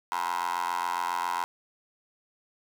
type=tone with high-pass filter; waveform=15% pulse; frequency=87.31 Hz; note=F2; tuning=in tune; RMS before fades=-30 dBFS; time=0.12-1.44 s; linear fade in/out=0 ms; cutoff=1000 Hz; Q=7.3; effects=none